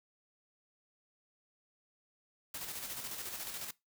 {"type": "noise with tremolo", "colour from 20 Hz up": "white", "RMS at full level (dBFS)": -41, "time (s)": [2.54, 3.71], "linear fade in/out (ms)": 5, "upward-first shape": "square", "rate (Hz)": 14, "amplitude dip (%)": 40, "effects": ["noise-tail reverb RT60 0.2 s tail -21 dB re dry"]}